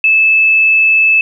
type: tone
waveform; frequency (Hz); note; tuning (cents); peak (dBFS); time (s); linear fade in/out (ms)
sine; 2617; E7; -13; -6; 0.04-1.21; 2
effects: 8-bit